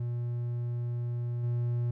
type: tone with level steps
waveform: triangle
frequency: 120 Hz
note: B2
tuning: 49 cents flat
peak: -28 / -25 dBFS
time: 0-1.91 s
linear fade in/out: 5 ms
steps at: 1.43 s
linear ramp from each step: 10 ms
effects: none